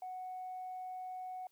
sine tone, 740 Hz, F#5, in tune, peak -40 dBFS, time 0.02-1.47 s, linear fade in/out 2 ms, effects tanh soft clip ceiling -37 dBFS + white hiss -75 dBFS RMS until 1.51 s

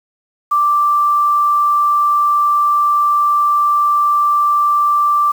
sine tone with quantisation, 1174.7 Hz, D6, in tune, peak -10 dBFS, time 0.51-5.32 s, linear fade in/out 10 ms, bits 6, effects none

